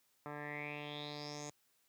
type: tone with low-pass filter sweep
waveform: 10% pulse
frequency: 147.4 Hz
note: D3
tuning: 7 cents sharp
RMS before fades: -45 dBFS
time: 0.26-1.5 s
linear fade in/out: 0 ms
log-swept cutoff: 1400 to 7000 Hz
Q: 7.5
effects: white hiss -75 dBFS RMS until 1.88 s + high-pass 80 Hz 12 dB/octave